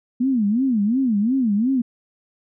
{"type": "tone with vibrato", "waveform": "sine", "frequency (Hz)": 233.1, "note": "A#3", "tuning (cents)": 0, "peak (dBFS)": -16, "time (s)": [0.2, 1.82], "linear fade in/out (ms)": 10, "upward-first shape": "sine", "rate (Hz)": 2.8, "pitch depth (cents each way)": 260, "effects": []}